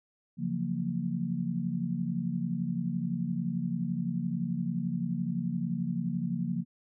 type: chord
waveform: sine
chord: Gb major seventh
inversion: second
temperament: just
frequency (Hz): 138.75 / 173.43 / 185 / 231.2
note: Db3 / F3 / Gb3 / Bb3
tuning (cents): +2 / -12 / 0 / -14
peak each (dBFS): -37 / -32 / -37 / -34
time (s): 0.37-6.65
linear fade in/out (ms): 50
effects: none